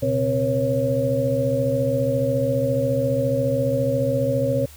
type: tone cluster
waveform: sine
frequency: 121.8 / 136.3 / 261.5 / 479.3 / 552 Hz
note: B2 / C#3 / C4 / A#4 / C#5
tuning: -24 / -29 / -1 / +48 / -7 cents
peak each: -25 / -29 / -26 / -28 / -21 dBFS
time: 0.02-4.66 s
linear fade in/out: 10 ms
effects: added 74 Hz sine -44 dBFS peak until 4.76 s + white hiss -47 dBFS RMS until 4.76 s